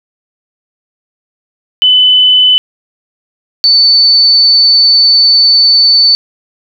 sine tone pair in turn, 3010 / 4510 Hz, F#7 / C#8, +29 / +29 cents, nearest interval perfect fifth, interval 700 cents, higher second, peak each -3 dBFS, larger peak neither, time 1.82-2.58 / 3.64-6.15 s, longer second, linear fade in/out 0 ms, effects none

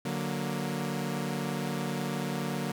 sawtooth chord, D augmented, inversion none, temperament equal with one note detuned, 146.83 / 185 / 234.3 Hz, D3 / F#3 / A#3, 0 / 0 / +9 cents, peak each -31 dBFS, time 0.05-2.72 s, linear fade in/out 5 ms, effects none

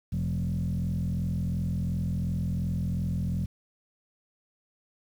sine tone with frequency modulation, 130.81 Hz, C3, in tune, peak -25 dBFS, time 0.12-3.46 s, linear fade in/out 10 ms, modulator 42.8 Hz, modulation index 1.6, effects tanh soft clip ceiling -22 dBFS + 9-bit

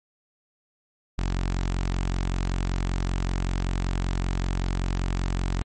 sawtooth tone with notch filter, 45.22 Hz, F#1, 39 cents flat, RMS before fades -26 dBFS, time 1.18-5.62 s, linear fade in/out 0 ms, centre 500 Hz, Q 1.9, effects MP3 32 kbps

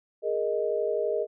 sine chord, Ab suspended second, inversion none, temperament just, 415.3 / 467.2 / 623 Hz, Ab4 / Bb4 / Eb5, 0 / +4 / +2 cents, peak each -29 dBFS, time 0.22-1.27 s, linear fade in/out 50 ms, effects none

